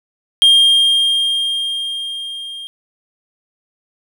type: tone with level ramp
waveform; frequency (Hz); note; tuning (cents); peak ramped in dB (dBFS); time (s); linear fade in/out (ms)
triangle; 3213; G7; +42; -4 to -26; 0.42-2.67; 0
effects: none